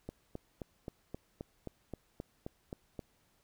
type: click train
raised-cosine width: 2 ms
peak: -27 dBFS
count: 12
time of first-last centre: 0.09-2.992 s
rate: 3.79 Hz
effects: pink hiss -72 dBFS RMS until 3.43 s